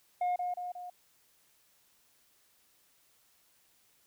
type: tone with echo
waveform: sine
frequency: 717 Hz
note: F5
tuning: 45 cents sharp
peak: -25 dBFS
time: 0.21-0.36 s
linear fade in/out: 5 ms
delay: 180 ms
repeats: 3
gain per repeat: -5 dB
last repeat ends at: 0.9 s
effects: tanh soft clip ceiling -27 dBFS + white hiss -68 dBFS RMS until 4.06 s